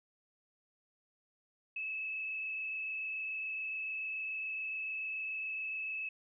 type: tone with frequency modulation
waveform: sine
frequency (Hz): 2597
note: E7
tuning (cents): -26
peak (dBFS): -36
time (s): 1.76-6.09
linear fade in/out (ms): 5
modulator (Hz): 27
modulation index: 1.7
effects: none

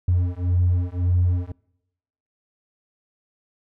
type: beating tone pair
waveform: triangle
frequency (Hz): 88.3 / 90.1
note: F2 / F#2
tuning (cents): +20 / -45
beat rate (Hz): 1.8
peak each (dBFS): -18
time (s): 0.08-1.52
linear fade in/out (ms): 5
effects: noise-tail reverb RT60 0.9 s tail -26 dB re dry + tanh soft clip ceiling -11 dBFS

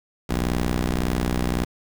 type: ring-modulated tone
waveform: 15% pulse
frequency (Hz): 61.74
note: B1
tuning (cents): 0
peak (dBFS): -12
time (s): 0.29-1.65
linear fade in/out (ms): 10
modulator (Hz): 113
effects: 7-bit

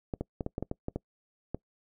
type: clicks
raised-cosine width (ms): 2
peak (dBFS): -19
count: 10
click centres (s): 0.138 / 0.21 / 0.408 / 0.464 / 0.581 / 0.626 / 0.714 / 0.884 / 0.96 / 1.546
effects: noise-tail reverb RT60 0.1 s tail -24 dB re dry

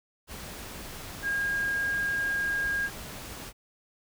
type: tone in noise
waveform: sine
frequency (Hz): 1624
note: G#6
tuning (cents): -39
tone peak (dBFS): -26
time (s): 1.22-2.9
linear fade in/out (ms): 50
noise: pink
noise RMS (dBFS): -41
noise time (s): 0.27-3.53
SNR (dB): +12
effects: none

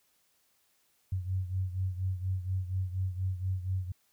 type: beating tone pair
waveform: sine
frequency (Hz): 92.5 / 96.7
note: F#2 / G2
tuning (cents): 0 / -23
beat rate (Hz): 4.2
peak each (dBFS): -31 / -36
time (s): 1.12-3.92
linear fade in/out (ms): 5
effects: white hiss -71 dBFS RMS until 4.12 s

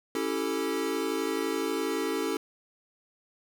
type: chord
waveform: square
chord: A dominant seventh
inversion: first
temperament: equal with one note detuned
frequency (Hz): 277.2 / 329.6 / 388.4 / 440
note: C#4 / E4 / G4 / A4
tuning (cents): 0 / 0 / -16 / 0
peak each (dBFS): -35 / -34 / -35 / -33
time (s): 0.15-2.37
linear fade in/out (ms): 2
effects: none

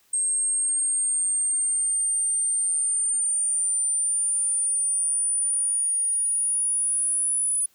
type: exponential sweep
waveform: sine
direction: up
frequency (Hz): 8440 to 9900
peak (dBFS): -21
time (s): 0.13-7.66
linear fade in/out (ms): 5
effects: white hiss -62 dBFS RMS until 7.74 s

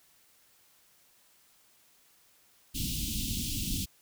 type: band-stop noise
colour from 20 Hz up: pink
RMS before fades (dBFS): -33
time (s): 2.74-3.86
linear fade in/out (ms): 20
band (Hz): 300 to 2800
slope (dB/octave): 48
effects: white hiss -64 dBFS RMS until 4.01 s

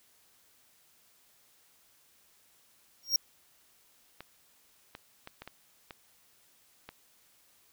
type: tone with exponential growth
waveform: square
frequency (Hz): 5588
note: F8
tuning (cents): 0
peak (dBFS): -20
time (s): 3.03-3.16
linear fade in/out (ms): 2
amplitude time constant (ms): 27
type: clicks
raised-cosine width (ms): 0.3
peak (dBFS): -27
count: 7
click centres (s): 4.206 / 4.951 / 5.274 / 5.42 / 5.476 / 5.908 / 6.89
effects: white hiss -65 dBFS RMS until 7.72 s

